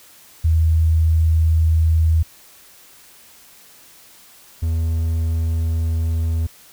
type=tone pair in turn; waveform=sine / triangle; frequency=80.6 / 81.63 Hz; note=E2 / E2; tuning=-38 / -16 cents; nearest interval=unison; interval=22 cents; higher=second; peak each=-12 / -15 dBFS; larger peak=first; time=0.44-2.23 / 4.62-6.47 s; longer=second; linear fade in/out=10 ms; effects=white hiss -47 dBFS RMS until 6.72 s

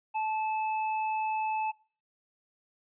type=tone with tanh clipping; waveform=triangle; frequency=870 Hz; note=A5; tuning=20 cents flat; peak=-30 dBFS; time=0.14-1.72 s; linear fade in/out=20 ms; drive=17 dB; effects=noise-tail reverb RT60 0.4 s tail -21 dB re dry + resampled to 8000 Hz

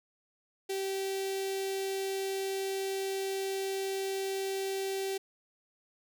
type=tone with notch filter; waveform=sawtooth; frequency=387.1 Hz; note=G4; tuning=22 cents flat; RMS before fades=-34 dBFS; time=0.69-5.18 s; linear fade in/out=10 ms; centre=1200 Hz; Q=0.7; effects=none

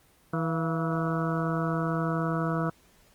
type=harmonic tone with a mistuned harmonic; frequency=162.5 Hz; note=E3; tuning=24 cents flat; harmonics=1 / 2 / 3 / 4 / 6 / 7 / 8 / 9; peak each=-28 / -33 / -36 / -35 / -40 / -38 / -35 / -40 dBFS; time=0.33-2.7 s; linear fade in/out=5 ms; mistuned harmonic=4; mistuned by=+65 cents; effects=pink hiss -61 dBFS RMS until 3.14 s + Opus 24 kbps

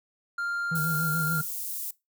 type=tone; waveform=triangle; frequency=1396.9 Hz; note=F6; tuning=in tune; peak=-26 dBFS; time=0.38-1.41 s; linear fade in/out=5 ms
type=tone with vibrato; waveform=triangle; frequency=158.9 Hz; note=D#3; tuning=37 cents sharp; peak=-26 dBFS; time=0.71-1.42 s; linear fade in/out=10 ms; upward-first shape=triangle; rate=6.9 Hz; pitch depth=90 cents each way
type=high-pass noise; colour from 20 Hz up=white; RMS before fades=-34 dBFS; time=0.75-1.91 s; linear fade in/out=5 ms; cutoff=10000 Hz; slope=12 dB/octave
effects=noise-tail reverb RT60 0.2 s tail -20 dB re dry

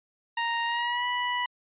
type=tone with pitch glide; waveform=20% pulse; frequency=932.3 to 981.5 Hz; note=A#5 to B5; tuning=0 to -11 cents; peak=-21 dBFS; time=0.37-1.46 s; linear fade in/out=5 ms; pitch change=+89 cents; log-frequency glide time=0.65-1.06 s; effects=resampled to 8000 Hz

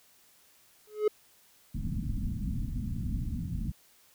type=tone with exponential growth; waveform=triangle; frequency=424 Hz; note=G#4; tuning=36 cents sharp; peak=-17 dBFS; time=0.87-1.08 s; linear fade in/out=5 ms; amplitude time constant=45 ms
type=low-pass noise; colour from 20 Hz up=pink; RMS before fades=-33 dBFS; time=1.74-3.72 s; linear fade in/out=10 ms; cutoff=250 Hz; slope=48 dB/octave
effects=white hiss -62 dBFS RMS until 4.14 s

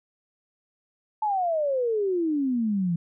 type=exponential sweep; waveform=sine; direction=down; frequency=880 to 164.81 Hz; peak=-22 dBFS; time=1.22-2.96 s; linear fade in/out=5 ms; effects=none

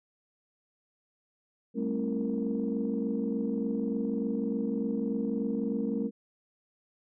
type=tone cluster; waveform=sine; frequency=197.2 / 220.6 / 267.3 / 326.6 / 464.2 Hz; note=G3 / A3 / C4 / E4 / A#4; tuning=+11 / +5 / +37 / -16 / -7 cents; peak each=-35 / -31 / -33 / -40 / -35 dBFS; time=1.74-6.11 s; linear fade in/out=50 ms; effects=tanh soft clip ceiling -19 dBFS

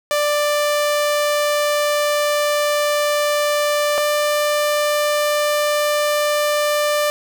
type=tone pair in turn; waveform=sawtooth; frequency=590 / 592.6 Hz; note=D5 / D5; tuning=+8 / +15 cents; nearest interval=unison; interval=7 cents; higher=second; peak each=-12 dBFS; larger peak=neither; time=0.11-3.98 / 3.98-7.1 s; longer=first; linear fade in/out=0 ms; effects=none

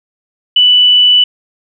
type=tone; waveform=sine; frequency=2973 Hz; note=F#7; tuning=8 cents sharp; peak=-4 dBFS; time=0.56-1.24 s; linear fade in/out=5 ms; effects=none

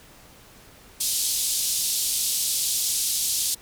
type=band-pass noise; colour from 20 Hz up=white; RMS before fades=-25 dBFS; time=1-3.55 s; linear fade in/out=10 ms; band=3600 to 12000 Hz; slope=24 dB/octave; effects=pink hiss -50 dBFS RMS until 3.61 s

